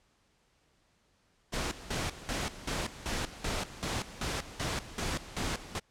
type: noise with tremolo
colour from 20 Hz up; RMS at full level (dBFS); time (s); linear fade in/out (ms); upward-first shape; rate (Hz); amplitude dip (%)
pink; -33; 1.52-5.8; 20; square; 2.6; 80
effects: pink hiss -70 dBFS RMS until 5.9 s + low-pass 8000 Hz 12 dB/octave